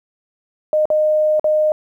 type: tone with dropouts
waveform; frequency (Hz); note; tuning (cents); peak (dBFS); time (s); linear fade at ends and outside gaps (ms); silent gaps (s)
sine; 614; D#5; -23; -12; 0.73-1.72; 1; 0.855-0.902 / 1.396-1.443
effects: 9-bit